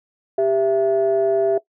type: tone pair together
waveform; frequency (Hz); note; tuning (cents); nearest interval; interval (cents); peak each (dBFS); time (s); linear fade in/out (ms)
sine; 395 / 665; G4 / E5; +13 / +15; major sixth; 902; -17; 0.38-1.58; 5
effects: noise-tail reverb RT60 0.1 s tail -18 dB re dry + tanh soft clip ceiling -9 dBFS